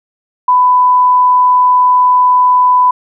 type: tone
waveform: sine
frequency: 998 Hz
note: B5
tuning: 18 cents sharp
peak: -5 dBFS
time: 0.48-2.91 s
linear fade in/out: 5 ms
effects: none